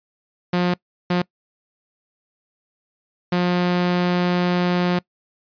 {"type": "tone bursts at uneven times", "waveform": "sawtooth", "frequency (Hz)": 177.9, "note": "F3", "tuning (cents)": 32, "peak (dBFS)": -13, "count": 3, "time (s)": [[0.53, 0.74], [1.1, 1.22], [3.32, 4.99]], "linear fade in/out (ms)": 5, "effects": ["noise-tail reverb RT60 0.1 s tail -24 dB re dry", "resampled to 11025 Hz"]}